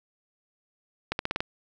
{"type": "accelerating click train", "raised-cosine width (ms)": 0.3, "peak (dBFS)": -11, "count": 6, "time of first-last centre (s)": [1.12, 1.405], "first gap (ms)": 71, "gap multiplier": 0.89, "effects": []}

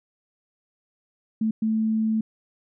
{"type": "tone bursts at uneven times", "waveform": "sine", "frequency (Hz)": 220, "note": "A3", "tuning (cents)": 0, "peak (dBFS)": -20, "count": 2, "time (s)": [[1.41, 1.51], [1.62, 2.21]], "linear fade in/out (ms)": 5, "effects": []}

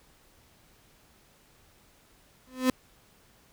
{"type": "tone with exponential growth", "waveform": "35% pulse", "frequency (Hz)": 256.5, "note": "C4", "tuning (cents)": -34, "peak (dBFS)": -16, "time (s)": [2.47, 2.7], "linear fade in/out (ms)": 1, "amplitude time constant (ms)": 48, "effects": ["pink hiss -61 dBFS RMS until 3.52 s"]}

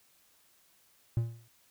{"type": "tone with exponential decay", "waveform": "triangle", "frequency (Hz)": 115.8, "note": "A#2", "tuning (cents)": -11, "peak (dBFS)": -21, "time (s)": [1.17, 1.48], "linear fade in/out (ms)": 0, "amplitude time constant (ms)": 66, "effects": ["white hiss -66 dBFS RMS until 1.7 s"]}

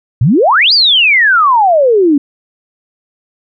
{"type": "exponential two-way sweep", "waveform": "sine", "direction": "up then down", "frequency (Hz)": [103.83, 4948, 272.8], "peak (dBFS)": -5, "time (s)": [0.21, 2.18], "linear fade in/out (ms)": 5, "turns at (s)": 0.73, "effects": []}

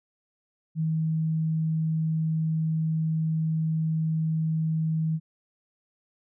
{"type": "tone", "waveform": "sine", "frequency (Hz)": 159.4, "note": "D#3", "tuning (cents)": 42, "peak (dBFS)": -23, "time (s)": [0.75, 5.2], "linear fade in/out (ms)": 50, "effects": []}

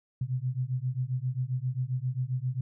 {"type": "beating tone pair", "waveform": "sine", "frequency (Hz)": [123.9, 131.4], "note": ["B2", "C3"], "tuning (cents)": [6, 8], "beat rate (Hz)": 7.5, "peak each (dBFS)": -31, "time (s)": [0.21, 2.61], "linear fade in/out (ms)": 5, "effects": []}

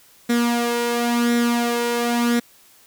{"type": "tone with flanger", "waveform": "sawtooth", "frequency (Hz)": 237.7, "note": "A#3", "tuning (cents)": 34, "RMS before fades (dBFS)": -20, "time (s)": [0.29, 2.4], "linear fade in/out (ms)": 10, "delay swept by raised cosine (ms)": [0.53, 2.03], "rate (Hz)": 0.95, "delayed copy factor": 0.6, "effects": ["white hiss -52 dBFS RMS until 2.86 s"]}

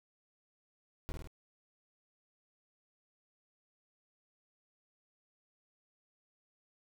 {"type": "noise with echo", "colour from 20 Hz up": "brown", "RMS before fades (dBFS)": -38, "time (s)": [1.09, 1.12], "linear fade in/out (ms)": 0, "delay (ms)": 51, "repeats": 3, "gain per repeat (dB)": -3, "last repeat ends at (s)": 1.273, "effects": []}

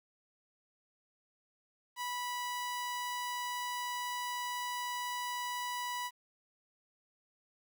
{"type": "tone", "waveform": "sawtooth", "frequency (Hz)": 982, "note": "B5", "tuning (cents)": -10, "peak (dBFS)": -32, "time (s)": [1.96, 6.11], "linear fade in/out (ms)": 50, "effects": ["11-bit"]}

